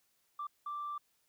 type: tone bursts at uneven times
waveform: sine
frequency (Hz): 1174.7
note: D6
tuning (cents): 0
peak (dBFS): -36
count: 2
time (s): 0.39-0.47 / 0.66-0.98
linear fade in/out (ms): 5
effects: tanh soft clip ceiling -33 dBFS + white hiss -75 dBFS RMS until 1.28 s